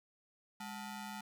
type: ring-modulated tone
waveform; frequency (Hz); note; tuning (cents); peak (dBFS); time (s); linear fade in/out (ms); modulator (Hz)
sawtooth; 541; C#5; -42; -36; 0.6-1.21; 5; 335
effects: none